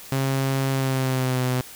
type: tone with pitch glide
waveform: sawtooth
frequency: 134.8 to 127.23 Hz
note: C#3 to C3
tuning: -48 to -48 cents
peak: -17 dBFS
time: 0.12-1.61 s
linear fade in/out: 2 ms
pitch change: -100 cents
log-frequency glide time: 0.7-1.43 s
effects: white hiss -42 dBFS RMS until 1.75 s